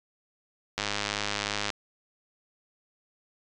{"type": "click train", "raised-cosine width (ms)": 0.2, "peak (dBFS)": -11, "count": 96, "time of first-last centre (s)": [0.78, 1.702], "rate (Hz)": 103, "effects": ["resampled to 24000 Hz"]}